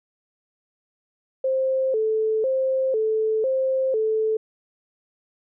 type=tone with vibrato; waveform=sine; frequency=480 Hz; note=B4; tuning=49 cents flat; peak=-19 dBFS; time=1.44-4.37 s; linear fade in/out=5 ms; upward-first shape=square; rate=1 Hz; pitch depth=160 cents each way; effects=none